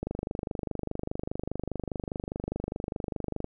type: click train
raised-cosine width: 2 ms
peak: -18 dBFS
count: 86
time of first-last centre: 0.03-3.444 s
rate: 24.9 Hz
effects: none